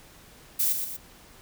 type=noise with echo; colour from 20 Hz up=violet; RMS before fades=-24 dBFS; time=0.59-0.73 s; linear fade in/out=10 ms; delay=120 ms; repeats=2; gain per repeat=-6 dB; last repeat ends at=0.97 s; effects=pink hiss -52 dBFS RMS until 1.41 s